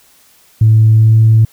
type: tone with pitch glide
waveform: sine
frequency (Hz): 110 to 111.09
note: A2 to A2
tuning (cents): 0 to +17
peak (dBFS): -3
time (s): 0.61-1.45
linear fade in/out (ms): 5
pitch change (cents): +17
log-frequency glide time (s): 0.93-1.18
effects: tanh soft clip ceiling 0 dBFS + white hiss -48 dBFS RMS until 1.52 s